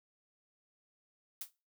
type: noise with exponential decay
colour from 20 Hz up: blue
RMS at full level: -36 dBFS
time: 1.41-1.51 s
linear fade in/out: 5 ms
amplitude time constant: 21 ms
effects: noise-tail reverb RT60 0.3 s tail -20 dB re dry